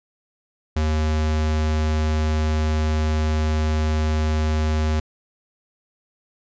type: tone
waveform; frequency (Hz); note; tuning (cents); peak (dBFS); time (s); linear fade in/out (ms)
square; 77.5; D#2; -6; -19; 0.76-5; 5
effects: resampled to 16000 Hz